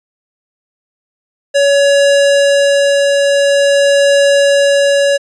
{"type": "tone with tremolo", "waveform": "square", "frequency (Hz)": 563, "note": "C#5", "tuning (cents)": 27, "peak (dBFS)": -7, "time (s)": [1.54, 5.18], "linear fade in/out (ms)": 20, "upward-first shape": "triangle", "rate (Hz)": 0.47, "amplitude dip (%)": 25, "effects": ["resampled to 22050 Hz"]}